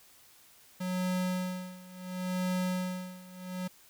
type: tone with tremolo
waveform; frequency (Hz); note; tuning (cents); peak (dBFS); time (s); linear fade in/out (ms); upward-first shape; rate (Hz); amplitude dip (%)
square; 183.1; F#3; -18; -29; 0.8-3.68; 10; sine; 0.71; 90
effects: white hiss -59 dBFS RMS until 3.89 s